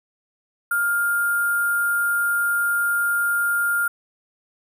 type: tone with sample-and-hold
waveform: sine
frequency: 1405 Hz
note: F6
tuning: 10 cents sharp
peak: -18 dBFS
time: 0.71-3.88 s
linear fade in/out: 5 ms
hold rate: 11025 Hz
effects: none